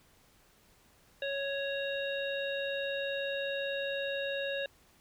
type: harmonic tone with a mistuned harmonic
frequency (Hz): 554.4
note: C#5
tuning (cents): 0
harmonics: 1 / 3 / 5 / 7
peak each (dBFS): -34 / -39 / -41 / -42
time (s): 1.22-4.66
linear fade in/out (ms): 2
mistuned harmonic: 7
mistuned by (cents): -54
effects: pink hiss -64 dBFS RMS until 5 s